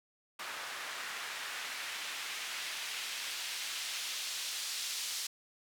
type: noise with band-pass filter sweep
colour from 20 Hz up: white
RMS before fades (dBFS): -40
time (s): 0.39-5.27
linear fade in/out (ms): 5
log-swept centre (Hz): 1400 to 4600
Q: 0.98
effects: none